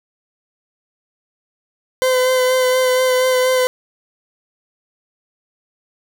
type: tone with vibrato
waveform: 40% pulse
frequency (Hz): 511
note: C5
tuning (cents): -41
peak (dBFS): -12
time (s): 2.02-3.67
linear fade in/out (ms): 0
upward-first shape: sine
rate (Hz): 4.2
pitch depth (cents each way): 18
effects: none